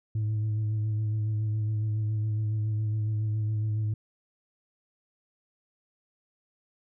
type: tone with vibrato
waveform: sine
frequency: 107.6 Hz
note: A2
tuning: 38 cents flat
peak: -23 dBFS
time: 0.15-3.94 s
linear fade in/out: 5 ms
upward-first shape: sine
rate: 7.2 Hz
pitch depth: 26 cents each way
effects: tanh soft clip ceiling -24 dBFS